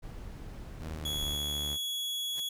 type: noise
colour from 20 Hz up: brown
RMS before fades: -43 dBFS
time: 0.02-1.37 s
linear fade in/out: 20 ms
type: tone with pitch glide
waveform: sawtooth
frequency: 79.2 to 73.47 Hz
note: D#2 to D2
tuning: +31 to +1 cents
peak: -34 dBFS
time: 0.79-1.78 s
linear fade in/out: 50 ms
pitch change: -130 cents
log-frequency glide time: 0.91-1.18 s
type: tone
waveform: 40% pulse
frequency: 3360 Hz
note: G#7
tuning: 19 cents sharp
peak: -31 dBFS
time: 1.05-2.49 s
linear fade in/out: 5 ms
type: noise with exponential growth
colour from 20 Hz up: pink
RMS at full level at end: -44 dBFS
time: 2.28-2.4 s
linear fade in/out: 5 ms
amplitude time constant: 24 ms
effects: none